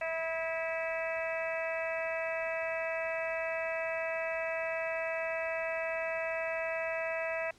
harmonic tone with a mistuned harmonic, 326.5 Hz, E4, 17 cents flat, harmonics 2 / 3 / 4 / 5 / 6 / 7 / 8, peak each -34 / -45 / -46 / -43 / -40 / -44 / -41 dBFS, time 0.01-7.51 s, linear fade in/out 5 ms, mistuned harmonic 4, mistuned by -26 cents, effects pink hiss -61 dBFS RMS until 7.58 s + low-pass 8000 Hz 12 dB/octave

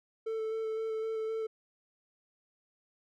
triangle tone with vibrato, 442.6 Hz, A4, 10 cents sharp, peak -30 dBFS, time 0.26-1.47 s, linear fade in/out 10 ms, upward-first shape square, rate 3.9 Hz, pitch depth 11 cents each way, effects none

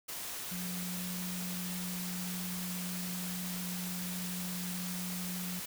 sine tone in noise, 180.7 Hz, F#3, 41 cents flat, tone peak -38 dBFS, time 0.51-5.6 s, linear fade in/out 10 ms, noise white, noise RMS -41 dBFS, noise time 0.08-5.66 s, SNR 0 dB, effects none

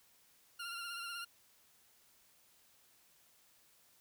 20% pulse tone with vibrato, 1391 Hz, F6, 7 cents flat, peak -37 dBFS, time 0.59-1.25 s, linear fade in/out 10 ms, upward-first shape sine, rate 16 Hz, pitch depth 36 cents each way, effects white hiss -68 dBFS RMS until 4 s

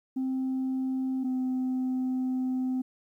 sine tone pair in turn, 261.6 / 257 Hz, C4 / C4, 0 / -31 cents, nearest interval unison, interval 31 cents, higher first, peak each -25 / -24 dBFS, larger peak second, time 0.16-1.24 / 1.24-2.82 s, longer second, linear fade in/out 10 ms, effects tanh soft clip ceiling -25 dBFS + 11-bit

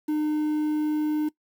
triangle tone with quantisation, 303.9 Hz, D#4, 41 cents flat, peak -20 dBFS, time 0.08-1.29 s, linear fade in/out 10 ms, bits 8, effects noise-tail reverb RT60 0.1 s tail -20 dB re dry

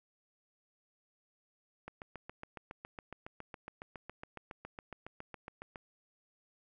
click train, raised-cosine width 0.5 ms, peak -29 dBFS, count 29, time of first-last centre 1.88-5.758 s, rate 7.22 Hz, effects none

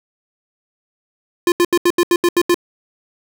square tone bursts, 349.2 Hz, F4, in tune, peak -11 dBFS, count 9, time 1.47-2.544 s, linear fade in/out 2 ms, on 50 ms, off 78 ms, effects none

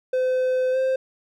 triangle tone with pitch glide, 512 to 523.7 Hz, C5 to C5, -38 to +1 cents, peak -17 dBFS, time 0.13-0.96 s, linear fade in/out 5 ms, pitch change +39 cents, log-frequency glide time 0.72-0.77 s, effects none

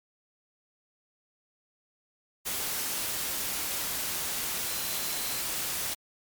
sine tone in noise, 4070 Hz, C8, 49 cents flat, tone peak -42 dBFS, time 4.66-5.42 s, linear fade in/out 20 ms, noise white, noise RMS -32 dBFS, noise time 2.45-5.95 s, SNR -13 dB, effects MP3 96 kbps

